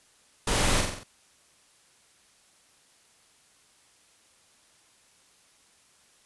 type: noise with echo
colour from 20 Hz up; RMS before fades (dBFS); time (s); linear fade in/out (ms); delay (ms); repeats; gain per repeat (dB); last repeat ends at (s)
pink; -26; 0.47-0.81; 5; 45; 5; -4; 1.035
effects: white hiss -61 dBFS RMS until 6.25 s + resampled to 24000 Hz